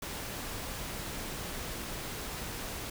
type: noise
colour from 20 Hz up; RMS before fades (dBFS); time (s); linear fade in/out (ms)
pink; -39; 0.02-2.9; 5
effects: none